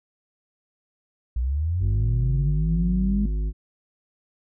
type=linear sweep; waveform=sine; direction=up; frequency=56.8 to 207.7 Hz; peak=-21 dBFS; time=1.36-3.26 s; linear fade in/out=5 ms
type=harmonic tone; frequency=51.91 Hz; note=G#1; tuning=in tune; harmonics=1 / 3 / 5 / 7; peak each=-22 / -36 / -43 / -45 dBFS; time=1.79-3.53 s; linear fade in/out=50 ms
effects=none